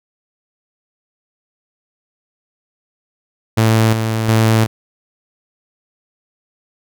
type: tone with tremolo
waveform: sawtooth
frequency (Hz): 111.4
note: A2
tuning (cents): +22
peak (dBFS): -6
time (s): 3.57-4.67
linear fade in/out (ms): 10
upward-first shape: square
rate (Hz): 1.4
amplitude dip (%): 50
effects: none